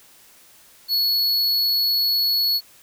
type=tone; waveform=square; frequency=4384 Hz; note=C#8; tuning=20 cents flat; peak=-18 dBFS; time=0.88-2.61 s; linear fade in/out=50 ms; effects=white hiss -51 dBFS RMS until 2.82 s